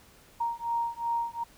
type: beating tone pair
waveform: sine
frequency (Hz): 932.3 / 935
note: A#5 / A#5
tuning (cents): 0 / +5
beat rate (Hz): 2.7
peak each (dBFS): -31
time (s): 0.4-1.44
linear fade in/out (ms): 10
effects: pink hiss -57 dBFS RMS until 1.57 s